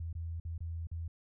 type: tone with dropouts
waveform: sine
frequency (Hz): 83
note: E2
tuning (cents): +12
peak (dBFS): -36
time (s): 0-1.08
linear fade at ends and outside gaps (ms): 5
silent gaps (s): 0.129-0.151 / 0.4-0.45 / 0.58-0.605 / 0.871-0.914
effects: none